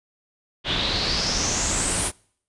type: noise with low-pass filter sweep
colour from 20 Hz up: pink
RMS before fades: -24 dBFS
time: 0.64-2.12 s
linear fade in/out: 50 ms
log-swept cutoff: 3300 to 10000 Hz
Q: 5.7
effects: noise-tail reverb RT60 0.6 s tail -26 dB re dry + resampled to 24000 Hz